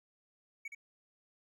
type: tone with echo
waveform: triangle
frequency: 2248 Hz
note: C#7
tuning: 24 cents sharp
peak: -38 dBFS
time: 0.65-0.68 s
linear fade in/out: 5 ms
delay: 69 ms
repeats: 1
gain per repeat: -5 dB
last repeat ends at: 0.749 s
effects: none